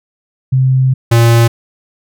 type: tone pair in turn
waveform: sine / square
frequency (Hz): 130.81 / 116.54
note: C3 / A#2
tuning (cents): 0 / 0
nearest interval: major second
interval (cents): 200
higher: first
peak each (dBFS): -7 / -6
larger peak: second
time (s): 0.52-0.94 / 1.11-1.48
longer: first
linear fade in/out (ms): 10
effects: none